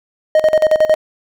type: tone with tremolo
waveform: triangle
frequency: 622.3 Hz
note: D#5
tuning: in tune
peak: -5 dBFS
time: 0.35-0.95 s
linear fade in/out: 2 ms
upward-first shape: square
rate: 11 Hz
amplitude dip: 80%
effects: none